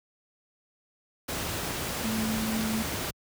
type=tone in noise; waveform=sine; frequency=220 Hz; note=A3; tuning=in tune; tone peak=-28 dBFS; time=2.04-2.83 s; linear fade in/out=10 ms; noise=pink; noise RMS=-32 dBFS; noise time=1.28-3.11 s; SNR=+1 dB; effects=high-pass 60 Hz 12 dB/octave